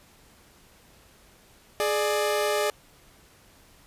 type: tone pair together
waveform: sawtooth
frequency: 419.9 / 595 Hz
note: G#4 / D5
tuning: +19 / +22 cents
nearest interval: tritone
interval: 603 cents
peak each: -22 dBFS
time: 1.8-2.7 s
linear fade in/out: 0 ms
effects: pink hiss -56 dBFS RMS until 3.86 s + resampled to 32000 Hz